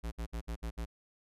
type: tone bursts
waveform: square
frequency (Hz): 57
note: A#1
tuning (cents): -38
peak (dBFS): -36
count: 6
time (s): 0.03-0.858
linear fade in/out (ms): 20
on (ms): 88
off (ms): 60
effects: resampled to 32000 Hz